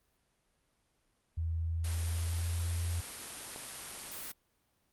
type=tone with pitch glide; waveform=sine; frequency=82 to 85.63 Hz; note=E2 to F2; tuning=-9 to -34 cents; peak=-31 dBFS; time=1.37-3.01 s; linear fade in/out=10 ms; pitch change=+75 cents; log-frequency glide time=1.58-2.71 s
type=noise; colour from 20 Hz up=white; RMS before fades=-42 dBFS; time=1.84-4.32 s; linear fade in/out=5 ms
type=click; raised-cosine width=1 ms; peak=-31 dBFS; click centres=3.561 s
effects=pink hiss -75 dBFS RMS until 4.92 s + Opus 32 kbps

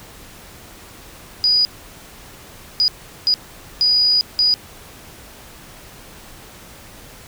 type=tone bursts at uneven times; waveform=sine; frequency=4921 Hz; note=D#8; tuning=20 cents flat; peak=-12 dBFS; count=5; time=1.44-1.65 / 2.8-2.88 / 3.27-3.34 / 3.81-4.21 / 4.39-4.54 s; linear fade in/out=0 ms; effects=pink hiss -41 dBFS RMS until 7.27 s

